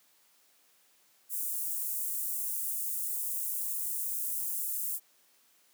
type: high-pass noise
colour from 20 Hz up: white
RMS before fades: -34 dBFS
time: 1.29-5 s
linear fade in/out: 50 ms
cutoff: 8600 Hz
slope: 24 dB/octave
effects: white hiss -66 dBFS RMS until 5.73 s + high-pass 200 Hz 12 dB/octave